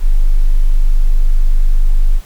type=tone; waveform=sine; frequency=25.11 Hz; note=G0; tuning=43 cents sharp; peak=-5 dBFS; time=0-2.21 s; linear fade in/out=50 ms; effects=pink hiss -42 dBFS RMS until 2.25 s